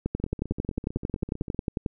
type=two click trains; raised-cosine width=3 ms; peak=-23 / -13 dBFS; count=22 / 21; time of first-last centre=0.2-1.546 / 0.06-1.862 s; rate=15.6 / 11.1 Hz; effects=none